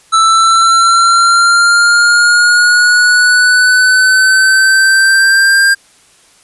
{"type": "linear sweep", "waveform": "square", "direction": "up", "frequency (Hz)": [1318.5, 1600], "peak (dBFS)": -6, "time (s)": [0.12, 5.75], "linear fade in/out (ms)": 20, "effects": ["white hiss -46 dBFS RMS until 6.43 s", "resampled to 24000 Hz"]}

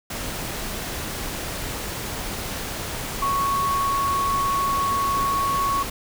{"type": "tone in noise", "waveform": "sine", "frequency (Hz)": 1108.7, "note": "C#6", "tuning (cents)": 0, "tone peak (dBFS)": -20, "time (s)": [3.22, 5.83], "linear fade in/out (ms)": 5, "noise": "pink", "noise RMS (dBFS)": -30, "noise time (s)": [0.1, 5.9], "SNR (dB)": 7, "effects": []}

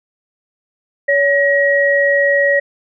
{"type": "tone pair together", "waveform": "sine", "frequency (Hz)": [564.9, 1900], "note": ["C#5", "A#6"], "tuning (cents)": [33, 33], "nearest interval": "octave + major sixth", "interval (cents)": 2100, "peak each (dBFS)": -13, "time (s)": [1.08, 2.6], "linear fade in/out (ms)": 10, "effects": []}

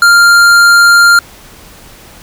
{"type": "tone with tanh clipping", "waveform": "sine", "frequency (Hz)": 1396.9, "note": "F6", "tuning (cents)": 0, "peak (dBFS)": -4, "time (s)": [0.02, 1.19], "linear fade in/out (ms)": 2, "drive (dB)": 16, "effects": ["pink hiss -36 dBFS RMS until 2.22 s"]}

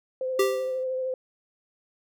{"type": "tone with vibrato", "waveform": "sine", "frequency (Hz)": 517, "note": "C5", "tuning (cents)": -21, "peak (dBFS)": -26, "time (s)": [0.21, 1.14], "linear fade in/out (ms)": 2, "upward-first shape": "sine", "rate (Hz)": 13, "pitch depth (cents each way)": 18}
{"type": "tone with exponential decay", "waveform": "square", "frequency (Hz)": 392, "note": "G4", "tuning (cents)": 0, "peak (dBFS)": -18, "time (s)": [0.39, 0.84], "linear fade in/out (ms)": 5, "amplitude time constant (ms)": 97}
{"effects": []}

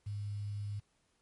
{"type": "tone with quantisation", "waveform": "sine", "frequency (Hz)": 102.7, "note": "G#2", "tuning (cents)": -19, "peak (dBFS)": -36, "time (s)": [0.06, 0.8], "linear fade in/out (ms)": 10, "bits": 10, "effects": ["pink hiss -75 dBFS RMS until 1.21 s", "MP3 48 kbps"]}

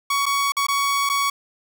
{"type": "tone with dropouts", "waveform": "sawtooth", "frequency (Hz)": 1121, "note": "C#6", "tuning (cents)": 19, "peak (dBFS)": -15, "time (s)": [0.1, 1.3], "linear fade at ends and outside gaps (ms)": 5, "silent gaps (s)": [[0.257, 0.263], [0.521, 0.567], [0.668, 0.684], [1.092, 1.097]], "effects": []}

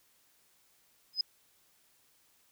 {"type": "tone with exponential growth", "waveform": "sine", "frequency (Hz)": 5040, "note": "D#8", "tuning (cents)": 21, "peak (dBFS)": -23, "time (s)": [1.13, 1.21], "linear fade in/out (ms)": 5, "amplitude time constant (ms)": 17, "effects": ["white hiss -68 dBFS RMS until 2.51 s"]}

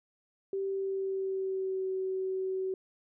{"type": "tone with pitch glide", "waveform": "sine", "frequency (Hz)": [389.5, 378], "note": ["G4", "F#4"], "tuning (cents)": [-11, 37], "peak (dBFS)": -30, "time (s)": [0.53, 2.74], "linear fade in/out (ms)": 2, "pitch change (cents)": -52, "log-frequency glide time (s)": [0.67, 1.89], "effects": []}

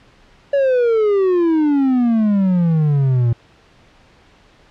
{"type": "exponential sweep", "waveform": "triangle", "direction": "down", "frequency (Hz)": [570, 115], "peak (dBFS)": -10, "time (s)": [0.53, 3.33], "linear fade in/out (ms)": 5, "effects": ["pink hiss -50 dBFS RMS until 4.7 s", "low-pass 4000 Hz 12 dB/octave"]}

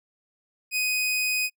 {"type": "tone", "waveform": "sawtooth", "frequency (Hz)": 2500, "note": "D#7", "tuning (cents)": 8, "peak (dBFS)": -20, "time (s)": [0.71, 1.5], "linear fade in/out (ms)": 50, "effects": ["noise-tail reverb RT60 0.1 s tail -25 dB re dry"]}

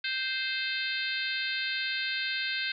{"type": "harmonic tone", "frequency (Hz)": 522, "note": "C5", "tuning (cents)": -4, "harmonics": [3, 4, 5, 6, 7, 8, 9], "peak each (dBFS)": [-34, -37, -36, -40, -37, -37, -43], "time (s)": [0.04, 2.72], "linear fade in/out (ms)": 5, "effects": []}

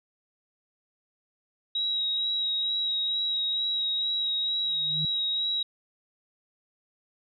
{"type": "tone with vibrato", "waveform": "sine", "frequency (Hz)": 3832, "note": "A#7", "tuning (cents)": 47, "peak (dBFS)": -25, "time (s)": [1.75, 5.63], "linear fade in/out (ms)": 5, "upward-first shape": "sine", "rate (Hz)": 2.2, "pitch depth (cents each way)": 18}
{"type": "tone with exponential growth", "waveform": "sine", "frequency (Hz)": 155.56, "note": "D#3", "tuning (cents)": 0, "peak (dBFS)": -28, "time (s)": [4.6, 5.05], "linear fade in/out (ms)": 0, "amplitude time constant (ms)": 97}
{"effects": []}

